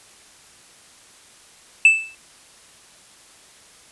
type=tone with exponential decay; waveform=triangle; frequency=2637 Hz; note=E7; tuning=in tune; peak=-4 dBFS; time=1.85-2.15 s; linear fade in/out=2 ms; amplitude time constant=64 ms; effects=white hiss -49 dBFS RMS until 3.91 s + resampled to 24000 Hz